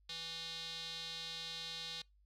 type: tone with band-pass filter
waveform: square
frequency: 164.81 Hz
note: E3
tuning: in tune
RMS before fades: -45 dBFS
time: 0.09-2.02 s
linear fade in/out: 5 ms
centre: 3900 Hz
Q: 4.6
effects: noise-tail reverb RT60 0.2 s tail -24 dB re dry + added 50 Hz sine -66 dBFS peak until 2.25 s